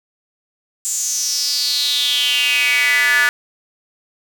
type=tone with high-pass filter sweep; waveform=square; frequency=132.9 Hz; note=C3; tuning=27 cents sharp; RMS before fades=-17 dBFS; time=0.85-3.29 s; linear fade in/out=0 ms; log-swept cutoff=7400 to 1600 Hz; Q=6.6; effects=none